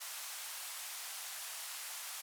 white band-pass noise, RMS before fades -45 dBFS, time 0-2.22 s, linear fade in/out 20 ms, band 700 to 13000 Hz, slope 24 dB/octave, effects none

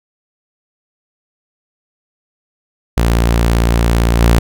sawtooth tone with level steps, 57.7 Hz, A#1, 17 cents flat, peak -6 / -3 dBFS, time 2.97-4.39 s, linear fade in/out 5 ms, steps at 4.2 s, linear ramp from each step 20 ms, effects none

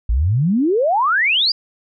sine exponential sweep, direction up, 51.4 to 4970 Hz, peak -13 dBFS, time 0.09-1.52 s, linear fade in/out 5 ms, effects none

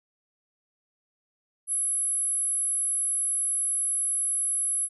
sine tone, 10850 Hz, E9, 49 cents sharp, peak -24 dBFS, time 1.67-4.89 s, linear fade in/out 50 ms, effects none

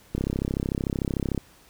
click train, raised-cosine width 3 ms, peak -13 dBFS, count 42, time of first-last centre 0.15-1.378 s, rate 33.4 Hz, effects pink hiss -55 dBFS RMS until 1.69 s

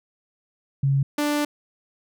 sine / sawtooth tone pair in turn, 137.7 / 294.4 Hz, C#3 / D4, -11 / +4 cents, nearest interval octave + minor second, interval 1315 cents, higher second, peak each -17 dBFS, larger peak neither, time 0.83-1.03 / 1.18-1.45 s, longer second, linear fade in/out 5 ms, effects none

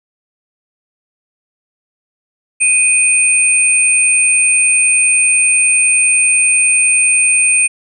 sine tone pair together, 2489 / 8870 Hz, D#7 / C#9, 0 / 0 cents, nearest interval octave + minor seventh, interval 2200 cents, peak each -11 dBFS, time 2.6-7.68 s, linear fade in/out 20 ms, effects none

